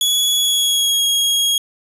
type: tone with pitch glide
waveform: sawtooth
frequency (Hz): 3381 to 3289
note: G#7 to G#7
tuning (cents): +30 to -18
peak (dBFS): -11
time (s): 0.01-1.58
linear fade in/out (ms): 2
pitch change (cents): -48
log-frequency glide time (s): 0.36-1.04
effects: resampled to 32000 Hz + 8-bit